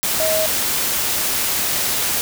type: tone in noise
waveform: sine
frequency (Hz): 632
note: D#5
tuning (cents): +27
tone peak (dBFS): -18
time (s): 0.2-0.46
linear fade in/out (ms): 0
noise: white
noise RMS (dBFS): -20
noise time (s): 0.03-2.21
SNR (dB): -1
effects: none